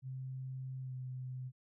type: tone with pitch glide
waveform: sine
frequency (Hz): 130.81 to 128.19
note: C3 to C3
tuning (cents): 0 to -35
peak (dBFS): -40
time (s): 0.02-1.52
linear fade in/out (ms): 50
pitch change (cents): -35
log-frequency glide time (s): 0.81-0.95
effects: none